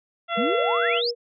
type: harmonic tone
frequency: 680 Hz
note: F5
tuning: 46 cents flat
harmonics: 1 / 2 / 3 / 4 / 5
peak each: -27 / -27 / -32 / -34 / -33 dBFS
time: 0.28-1.02 s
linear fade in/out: 50 ms
type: tone with pitch glide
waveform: sine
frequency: 481.2 to 476.2 Hz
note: B4 to A#4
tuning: -45 to +37 cents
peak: -24 dBFS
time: 0.35-1.15 s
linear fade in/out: 50 ms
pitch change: -18 cents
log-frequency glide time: 0.58-0.71 s
type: exponential sweep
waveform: sine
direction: up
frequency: 196 to 5440 Hz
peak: -24 dBFS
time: 0.37-1.11 s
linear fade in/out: 10 ms
effects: none